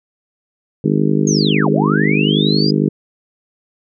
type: harmonic tone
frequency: 51 Hz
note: G#1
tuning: 31 cents flat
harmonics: 3 / 4 / 5 / 6 / 7 / 8 / 9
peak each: -17 / -17 / -20 / -19 / -25 / -21 / -28 dBFS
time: 0.84-2.89 s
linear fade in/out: 5 ms
type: linear two-way sweep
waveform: sine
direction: down then up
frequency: 6645 to 311.6 to 4960 Hz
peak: -18 dBFS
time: 1.27-2.71 s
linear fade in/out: 5 ms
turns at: 1.7 s
effects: none